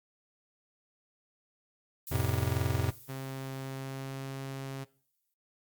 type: noise with exponential decay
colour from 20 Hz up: violet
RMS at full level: -41 dBFS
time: 2.07-5.34 s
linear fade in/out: 1 ms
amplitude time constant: 710 ms
type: chord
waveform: square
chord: F major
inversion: none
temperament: just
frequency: 87.31 / 109.13 / 130.96 Hz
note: F2 / A2 / C3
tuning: 0 / -14 / +2 cents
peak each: -33 dBFS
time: 2.11-2.91 s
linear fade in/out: 10 ms
type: tone with pitch glide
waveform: sawtooth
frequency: 133.8 to 135.28 Hz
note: C3 to C#3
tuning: +39 to -42 cents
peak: -33 dBFS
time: 3.08-4.85 s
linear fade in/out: 20 ms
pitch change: +19 cents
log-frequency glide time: 3.61-4.32 s
effects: noise-tail reverb RT60 0.4 s tail -20 dB re dry + Opus 48 kbps